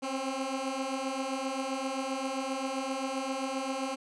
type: beating tone pair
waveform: 15% pulse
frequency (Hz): 261.6 / 269.2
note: C4 / C4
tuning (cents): 0 / +49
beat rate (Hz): 7.6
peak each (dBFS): -30 / -27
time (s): 0.02-3.96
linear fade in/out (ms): 20
effects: resampled to 22050 Hz